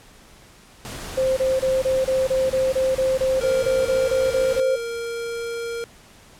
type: noise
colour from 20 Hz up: pink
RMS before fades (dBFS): -34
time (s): 0.85-4.6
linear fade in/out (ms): 0
type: tone bursts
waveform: sine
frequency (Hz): 524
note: C5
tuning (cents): +2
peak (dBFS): -17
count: 16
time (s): 1.17-4.76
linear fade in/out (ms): 10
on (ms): 200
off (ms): 26
type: tone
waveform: square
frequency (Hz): 466.3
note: A#4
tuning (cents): +1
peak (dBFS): -27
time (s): 3.41-5.84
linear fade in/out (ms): 0
effects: pink hiss -49 dBFS RMS until 6.39 s + low-pass 11000 Hz 12 dB/octave